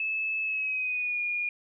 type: tone with pitch glide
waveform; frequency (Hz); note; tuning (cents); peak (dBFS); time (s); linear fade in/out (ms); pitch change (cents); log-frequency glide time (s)
sine; 2607 to 2432; E7 to D#7; -20 to -40; -27; 0-1.49; 2; -120; 0.42-1.21
effects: none